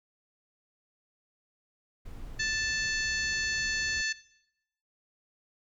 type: noise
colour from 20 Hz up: brown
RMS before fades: -44 dBFS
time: 2.05-4.02 s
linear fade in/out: 10 ms
type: harmonic tone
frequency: 880 Hz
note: A5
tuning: in tune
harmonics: 2 / 3 / 4 / 5 / 6 / 7 / 8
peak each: -30 / -37 / -42 / -35 / -47 / -38 / -44 dBFS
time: 2.39-4.13 s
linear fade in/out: 10 ms
effects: noise-tail reverb RT60 0.8 s tail -19 dB re dry